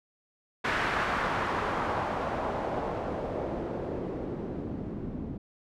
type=noise with low-pass filter sweep; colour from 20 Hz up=white; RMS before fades=-32 dBFS; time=0.64-5.38 s; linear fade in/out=10 ms; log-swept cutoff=1700 to 240 Hz; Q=1.4; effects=none